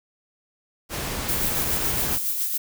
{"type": "noise", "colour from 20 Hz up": "pink", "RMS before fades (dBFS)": -29, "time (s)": [0.89, 2.19], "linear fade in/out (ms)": 50}
{"type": "noise with tremolo", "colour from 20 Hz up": "violet", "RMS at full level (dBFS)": -24, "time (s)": [1.28, 2.58], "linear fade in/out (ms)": 10, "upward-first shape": "sine", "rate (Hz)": 7.2, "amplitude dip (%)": 40}
{"effects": []}